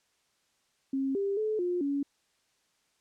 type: tone with pitch steps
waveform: sine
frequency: 269.6 / 397.1 / 431.6 / 355.2 / 281.8 Hz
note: C#4 / G4 / A4 / F4 / C#4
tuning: -48 / +22 / -33 / +29 / +29 cents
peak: -27 dBFS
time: 0.93-2.03 s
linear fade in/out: 5 ms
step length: 220 ms
effects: white hiss -72 dBFS RMS until 3 s + low-pass 8000 Hz 12 dB/octave